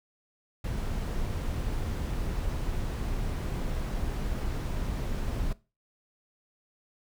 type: noise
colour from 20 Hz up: brown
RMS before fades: -31 dBFS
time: 0.64-5.53 s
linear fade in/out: 5 ms
effects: noise-tail reverb RT60 0.3 s tail -20 dB re dry